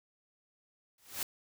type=noise with exponential growth; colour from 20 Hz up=white; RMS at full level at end=-32 dBFS; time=0.98-1.23 s; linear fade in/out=2 ms; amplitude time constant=54 ms; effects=none